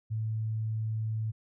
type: tone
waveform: sine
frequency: 110 Hz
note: A2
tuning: in tune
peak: -29 dBFS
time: 0.1-1.32 s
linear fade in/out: 20 ms
effects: none